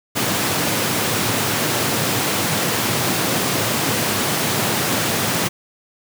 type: high-pass noise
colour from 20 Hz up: pink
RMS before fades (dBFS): -20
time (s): 0.15-5.49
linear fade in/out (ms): 20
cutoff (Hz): 100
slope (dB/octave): 48
effects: none